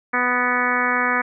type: harmonic tone with a mistuned harmonic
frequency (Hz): 247.7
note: B3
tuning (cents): +5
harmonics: 1 / 2 / 3 / 4 / 5 / 6 / 7 / 8 / 9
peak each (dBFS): -28 / -29 / -29 / -26 / -24 / -25 / -24 / -27 / -27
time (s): 0.13-1.22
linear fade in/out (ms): 10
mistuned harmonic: 8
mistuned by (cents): -20
effects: none